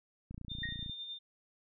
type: click train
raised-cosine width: 5 ms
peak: -32 dBFS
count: 18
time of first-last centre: 0.31-0.896 s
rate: 29 Hz
type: tone with tremolo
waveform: sine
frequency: 3610 Hz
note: A7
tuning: 44 cents sharp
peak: -39 dBFS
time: 0.49-1.19 s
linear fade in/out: 20 ms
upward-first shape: sine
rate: 10 Hz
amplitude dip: 45%
type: tone with exponential decay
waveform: sine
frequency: 1871 Hz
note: A#6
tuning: 6 cents sharp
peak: -33 dBFS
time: 0.63-0.88 s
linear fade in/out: 5 ms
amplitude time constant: 54 ms
effects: none